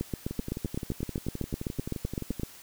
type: two click trains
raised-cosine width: 3 ms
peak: -17 / -21 dBFS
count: 20 / 25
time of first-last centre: 0.01-2.433 / 0.31-2.397 s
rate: 7.84 / 11.5 Hz
effects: white hiss -50 dBFS RMS until 2.62 s